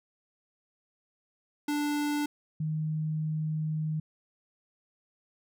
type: tone pair in turn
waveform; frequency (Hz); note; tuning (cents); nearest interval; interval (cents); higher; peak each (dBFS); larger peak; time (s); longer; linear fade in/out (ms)
square / sine; 293.7 / 155.58; D4 / D#3; 0 / 0; major seventh; 1100; first; -28; neither; 1.68-2.26 / 2.6-4; second; 5
effects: none